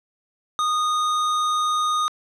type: tone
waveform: square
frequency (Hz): 1234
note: D#6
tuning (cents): -15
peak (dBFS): -20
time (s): 0.59-2.08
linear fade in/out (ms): 0
effects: low-pass 7000 Hz 12 dB/octave